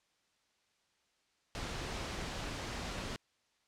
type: noise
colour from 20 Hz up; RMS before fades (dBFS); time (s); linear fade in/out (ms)
pink; -40; 1.55-3.16; 0
effects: white hiss -75 dBFS RMS until 3.67 s + low-pass 6000 Hz 12 dB/octave